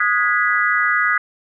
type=chord; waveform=sine; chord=G# minor seventh; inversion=second; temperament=equal with one note detuned; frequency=1244.5 / 1452 / 1661.2 / 1975.5 Hz; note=D#6 / F#6 / G#6 / B6; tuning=0 / -33 / 0 / 0 cents; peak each=-20 dBFS; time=0-1.18 s; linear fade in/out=5 ms; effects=none